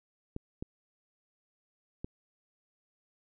clicks, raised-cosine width 3 ms, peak -24 dBFS, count 3, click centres 0.364 / 0.625 / 2.045 s, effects none

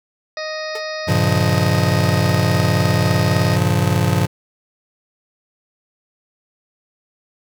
harmonic tone, 622.3 Hz, D#5, in tune, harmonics 1 / 2 / 3 / 4 / 6 / 7 / 8 / 9, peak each -26 / -33 / -30 / -37 / -38 / -37 / -34 / -40 dBFS, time 0.37-3.56 s, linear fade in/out 2 ms
sawtooth tone with exponential decay, 439 Hz, A4, 4 cents flat, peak -21 dBFS, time 0.75-0.85 s, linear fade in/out 5 ms, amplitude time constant 20 ms
square chord, G half-diminished seventh, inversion none, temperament just, 98 / 117.6 / 141.12 / 176.4 Hz, G2 / Bb2 / Db3 / F3, 0 / +16 / +31 / +18 cents, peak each -20 / -21 / -21 / -21 dBFS, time 1.07-4.27 s, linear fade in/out 20 ms
effects none

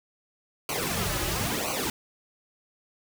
pink noise with flanger, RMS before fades -29 dBFS, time 0.69-1.9 s, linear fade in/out 2 ms, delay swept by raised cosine 0.56 to 4.46 ms, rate 0.99 Hz, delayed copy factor -1, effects none

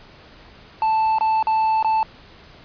triangle tone with dropouts, 880 Hz, A5, in tune, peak -14 dBFS, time 0.82-2.03 s, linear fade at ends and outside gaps 1 ms, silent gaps 1.185-1.209 / 1.427-1.47 / 1.827-1.846 s, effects pink hiss -46 dBFS RMS until 2.64 s + resampled to 11025 Hz

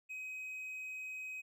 triangle tone, 2527 Hz, D#7, 26 cents sharp, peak -40 dBFS, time 0.09-1.42 s, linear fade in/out 20 ms, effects none

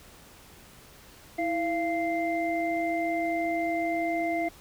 sine tone cluster, 327.1 / 686 / 2087 Hz, E4 / F5 / C7, -13 / -31 / -5 cents, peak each -30 / -28 / -34 dBFS, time 1.38-4.49 s, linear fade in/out 10 ms, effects pink hiss -52 dBFS RMS until 4.6 s

